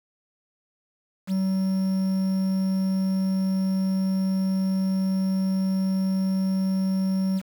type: tone with quantisation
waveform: triangle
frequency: 190.3 Hz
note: F#3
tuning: 49 cents sharp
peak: -19 dBFS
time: 1.27-7.42 s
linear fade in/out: 50 ms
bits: 7
effects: none